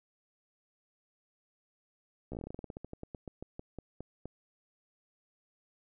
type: slowing click train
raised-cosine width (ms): 2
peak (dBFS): -28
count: 24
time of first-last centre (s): 2.32-4.256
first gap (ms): 14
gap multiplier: 1.14
effects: none